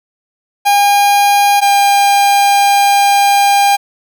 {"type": "tone pair in turn", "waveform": "45% pulse", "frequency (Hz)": [810, 803.5], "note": ["G#5", "G5"], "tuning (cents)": [-43, 43], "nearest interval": "unison", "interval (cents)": 14, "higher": "first", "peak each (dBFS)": -7, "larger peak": "neither", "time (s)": [[0.65, 1.61], [1.61, 3.77]], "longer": "second", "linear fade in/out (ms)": 20, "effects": []}